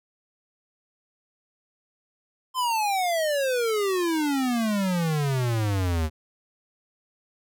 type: exponential sweep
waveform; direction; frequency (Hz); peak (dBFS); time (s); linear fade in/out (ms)
square; down; 1046.5 to 75.9; -23; 2.54-6.1; 50
effects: none